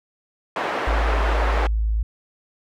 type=band-pass noise; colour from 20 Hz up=pink; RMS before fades=-25 dBFS; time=0.56-1.67 s; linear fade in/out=2 ms; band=500 to 1600 Hz; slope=12 dB/octave
type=tone; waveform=sine; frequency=54.2 Hz; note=A1; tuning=25 cents flat; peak=-18 dBFS; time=0.87-2.03 s; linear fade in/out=5 ms
effects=none